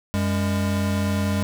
square tone pair together, 93 / 202.7 Hz, F#2 / G#3, +9 / -42 cents, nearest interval octave + minor second, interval 1349 cents, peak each -24 dBFS, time 0.14-1.43 s, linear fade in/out 0 ms, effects none

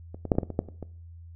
clicks, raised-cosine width 2 ms, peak -27 / -20 / -6 / -24 / -8 / -19 / -21 / -10 / -28 / -23 dBFS, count 10, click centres 0.145 / 0.253 / 0.318 / 0.353 / 0.385 / 0.432 / 0.503 / 0.591 / 0.687 / 0.827 s, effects noise-tail reverb RT60 0.5 s tail -20 dB re dry + added 84 Hz sine -43 dBFS peak until 1.35 s

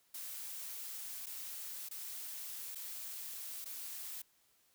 blue noise with dropouts, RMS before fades -45 dBFS, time 0.14-4.22 s, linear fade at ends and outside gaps 5 ms, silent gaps 1.26-1.266 / 1.888-1.91 / 2.749-2.755 / 3.645-3.656 s, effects white hiss -72 dBFS RMS until 4.74 s

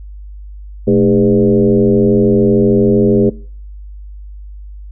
sine tone with frequency modulation, 311.1 Hz, D#4, in tune, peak -7 dBFS, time 0.87-3.3 s, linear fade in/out 10 ms, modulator 93 Hz, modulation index 1.9, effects noise-tail reverb RT60 0.5 s tail -23 dB re dry + added 50 Hz sine -28 dBFS peak until 4.91 s

